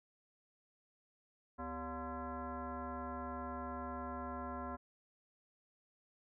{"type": "tone with frequency modulation", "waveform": "sine", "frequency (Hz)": 392, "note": "G4", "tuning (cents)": 0, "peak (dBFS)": -40, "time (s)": [1.58, 4.77], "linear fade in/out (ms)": 20, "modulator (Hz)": 321, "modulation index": 2.9, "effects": []}